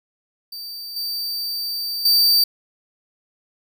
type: tone with level steps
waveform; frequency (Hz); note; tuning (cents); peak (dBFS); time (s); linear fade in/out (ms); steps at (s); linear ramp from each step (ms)
45% pulse; 4636; D8; -23; -30 / -23 / -12; 0.52-2.44; 5; 0.96 / 2.05; 5
effects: none